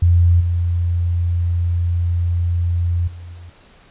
sine tone with level steps, 86.6 Hz, F2, 14 cents flat, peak -9 / -15 / -31 / -34 dBFS, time 0.02-3.5 s, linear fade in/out 5 ms, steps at 0.4 / 3.07 / 3.33 s, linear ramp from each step 10 ms, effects pink hiss -49 dBFS RMS until 3.9 s + resampled to 8000 Hz

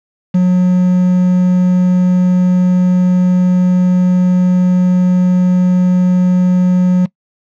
triangle tone with quantisation, 181.3 Hz, F#3, 35 cents flat, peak -5 dBFS, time 0.34-7.06 s, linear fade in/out 10 ms, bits 5, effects noise-tail reverb RT60 0.1 s tail -21 dB re dry + low-pass 3000 Hz 12 dB/octave

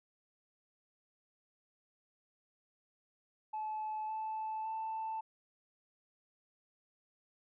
sine tone with pitch steps, 863 / 873.5 / 884.2 Hz, A5 / A5 / A5, -34 / -13 / +8 cents, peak -35 dBFS, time 3.53-5.21 s, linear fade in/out 10 ms, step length 560 ms, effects tanh soft clip ceiling -33 dBFS

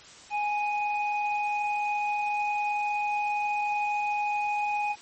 sine tone pair together, 831.2 / 2489 Hz, G#5 / D#7, +1 / 0 cents, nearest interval octave + perfect fifth, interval 1899 cents, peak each -26 / -32 dBFS, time 0.3-4.96 s, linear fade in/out 50 ms, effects white hiss -49 dBFS RMS until 5.01 s + MP3 32 kbps

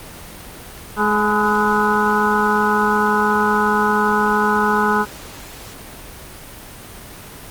harmonic tone with a mistuned harmonic, 210.7 Hz, G#3, 25 cents sharp, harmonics 1 / 2 / 4 / 5 / 6 / 7, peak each -21 / -21 / -21 / -21 / -21 / -21 dBFS, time 0.96-5.06 s, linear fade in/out 50 ms, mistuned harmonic 5, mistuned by -64 cents, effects pink hiss -36 dBFS RMS until 7.5 s + Opus 32 kbps

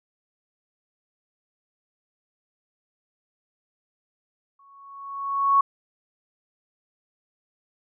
sine tone with exponential growth, 1108.7 Hz, C#6, in tune, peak -13 dBFS, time 4.59-5.61 s, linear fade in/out 5 ms, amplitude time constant 220 ms, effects none

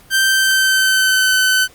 sawtooth tone with pitch glide, 1563 to 1519.4 Hz, G6 to F#6, -6 to +46 cents, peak -8 dBFS, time 0.1-1.68 s, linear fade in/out 50 ms, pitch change -48 cents, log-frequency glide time 0.21-1.34 s, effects pink hiss -46 dBFS RMS until 1.74 s + Opus 48 kbps

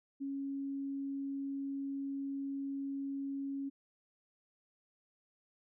sine tone, 275.9 Hz, C#4, 8 cents flat, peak -36 dBFS, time 0.2-3.7 s, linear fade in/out 20 ms, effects none

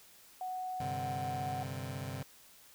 sine tone, 740 Hz, F#5, in tune, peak -36 dBFS, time 0.41-1.63 s, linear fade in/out 2 ms
sawtooth chord, G suspended fourth, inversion none, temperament just, 98 / 130.67 / 147 Hz, G2 / C3 / D3, 0 / -2 / +2 cents, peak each -39 / -37 / -40 dBFS, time 0.8-2.23 s, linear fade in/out 5 ms
effects white hiss -59 dBFS RMS until 2.74 s

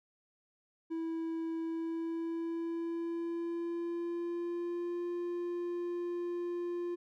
triangle tone with pitch glide, 327.5 to 349 Hz, E4 to F4, -11 to -1 cents, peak -32 dBFS, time 0.9-6.96 s, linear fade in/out 20 ms, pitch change +110 cents, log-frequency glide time 1.61-5.07 s, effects none

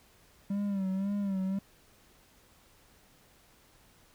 triangle tone with vibrato, 196 Hz, G3, in tune, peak -27 dBFS, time 0.5-1.59 s, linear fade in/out 5 ms, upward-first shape sine, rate 1.9 Hz, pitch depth 68 cents each way, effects pink hiss -62 dBFS RMS until 4.14 s

